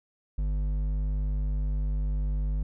triangle tone with hard clipping, 50.3 Hz, G1, 45 cents sharp, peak -27 dBFS, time 0.38-2.63 s, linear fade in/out 5 ms, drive 11 dB, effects none

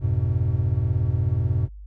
triangle chord, F diminished, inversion none, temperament equal with one note detuned, 87.31 / 103.83 / 125.7 Hz, F2 / Ab2 / Cb3, 0 / 0 / +31 cents, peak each -22 dBFS, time 0-1.69 s, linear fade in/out 50 ms, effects added 50 Hz sine -37 dBFS peak until 1.86 s

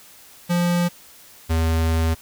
square tone pair in turn, 174.61 / 81.32 Hz, F3 / E2, 0 / -23 cents, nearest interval octave + minor second, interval 1323 cents, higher first, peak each -18 dBFS, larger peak neither, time 0.49-0.89 / 1.49-2.15 s, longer second, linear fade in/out 20 ms, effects white hiss -47 dBFS RMS until 2.21 s

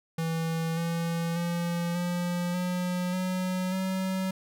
square tone with pitch steps, 163.7 / 167.62 / 171.64 / 175.75 / 179.97 / 184.28 / 188.69 Hz, E3 / E3 / F3 / F3 / F#3 / F#3 / F#3, -12 / +29 / -30 / +11 / -48 / -7 / +34 cents, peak -28 dBFS, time 0.18-4.31 s, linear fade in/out 5 ms, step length 590 ms, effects none

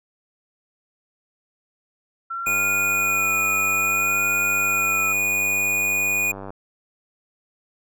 sine tone with vibrato, 1350 Hz, E6, 41 cents sharp, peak -26 dBFS, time 2.3-5.13 s, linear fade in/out 10 ms, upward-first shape sine, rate 0.59 Hz, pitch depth 54 cents each way
square tone, 2457 Hz, D#7, 22 cents flat, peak -20 dBFS, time 2.46-6.32 s, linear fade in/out 10 ms
click train, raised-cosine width 1 ms, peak -21 dBFS, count 396, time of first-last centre 2.47-6.505 s, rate 97.9 Hz
effects none

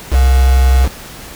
sine tone with quantisation, 64.8 Hz, C2, 16 cents flat, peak -6 dBFS, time 0.1-0.89 s, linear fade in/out 50 ms, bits 3, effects pink hiss -32 dBFS RMS until 1.35 s

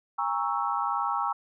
sine chord, A# half-diminished seventh, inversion third, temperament equal with one note detuned, 810.7 / 932.3 / 1108.7 / 1318.5 Hz, G#5 / A#5 / C#6 / E6, -42 / 0 / 0 / 0 cents, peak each -31 dBFS, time 0.18-1.33 s, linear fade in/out 10 ms, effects none

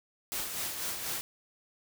white noise with tremolo, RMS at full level -34 dBFS, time 0.32-1.21 s, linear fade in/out 0 ms, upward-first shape sine, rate 4.1 Hz, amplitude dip 45%, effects none

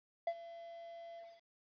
triangle tone with ADSR envelope, 676 Hz, E5, 43 cents sharp, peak -29 dBFS, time 0.27-1.42 s, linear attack 4 ms, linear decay 60 ms, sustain -17 dB, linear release 240 ms, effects resampled to 11025 Hz + 11-bit

